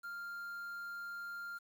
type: tone with quantisation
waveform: triangle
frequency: 1396.9 Hz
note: F6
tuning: in tune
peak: -40 dBFS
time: 0.03-1.59 s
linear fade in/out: 20 ms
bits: 10
effects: none